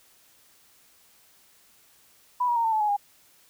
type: tone with pitch steps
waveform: sine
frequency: 987.8 / 956.4 / 925.9 / 896.4 / 867.9 / 840.3 / 813.5 Hz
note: B5 / A#5 / A#5 / A5 / A5 / G#5 / G#5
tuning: 0 / +44 / -12 / +32 / -24 / +20 / -36 cents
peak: -21 dBFS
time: 2.4-2.967 s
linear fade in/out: 10 ms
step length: 81 ms
effects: white hiss -59 dBFS RMS until 3.49 s